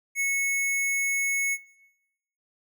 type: tone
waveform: square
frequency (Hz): 2200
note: C#7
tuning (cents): -14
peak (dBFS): -24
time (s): 0.15-1.58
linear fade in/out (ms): 50
effects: noise-tail reverb RT60 0.9 s tail -19 dB re dry